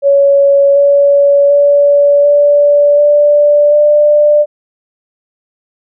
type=tone with pitch steps; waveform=sine; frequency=560 / 566.5 / 573.1 / 579.7 / 586.5 / 593.3 Hz; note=C#5 / C#5 / D5 / D5 / D5 / D5; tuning=+18 / +37 / -42 / -23 / -2 / +18 cents; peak=-4 dBFS; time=0.02-4.46 s; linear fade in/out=50 ms; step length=740 ms; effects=none